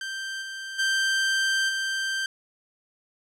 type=tone with level steps; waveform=sawtooth; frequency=1568 Hz; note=G6; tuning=in tune; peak=-27 / -30 / -18 / -22 dBFS; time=0.01-2.26 s; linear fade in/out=2 ms; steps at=0.41 / 0.78 / 1.68 s; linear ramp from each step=20 ms; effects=low-pass 8000 Hz 12 dB/octave